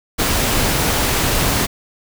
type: noise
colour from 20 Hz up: pink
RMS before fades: -17 dBFS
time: 0.18-1.67 s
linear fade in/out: 20 ms
effects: none